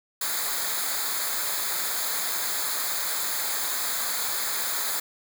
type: noise with comb filter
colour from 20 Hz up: white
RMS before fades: -28 dBFS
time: 0.21-5 s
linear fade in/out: 5 ms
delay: 0.35 ms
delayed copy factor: -0.8
effects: none